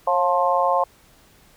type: harmonic tone with a mistuned harmonic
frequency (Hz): 176.4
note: F3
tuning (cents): +18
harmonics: 3 / 4 / 5 / 6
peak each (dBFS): -22 / -22 / -22 / -22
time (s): 0.07-0.84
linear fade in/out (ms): 5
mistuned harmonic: 3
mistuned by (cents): +40
effects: pink hiss -54 dBFS RMS until 1.56 s